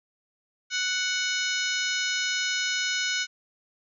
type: harmonic tone with a mistuned harmonic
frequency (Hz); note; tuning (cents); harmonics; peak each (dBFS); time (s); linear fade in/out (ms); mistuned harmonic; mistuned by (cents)
742; F#5; +5; 2 / 3 / 4 / 5 / 6 / 7 / 8 / 9; -30 / -32 / -33 / -34 / -35 / -35 / -36 / -37; 0.7-3.27; 50; 6; -100
effects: none